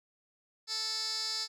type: tone with band-pass filter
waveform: 15% pulse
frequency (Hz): 440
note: A4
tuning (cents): 0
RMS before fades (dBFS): -35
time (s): 0.67-1.48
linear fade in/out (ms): 50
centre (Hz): 5200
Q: 6.8
effects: none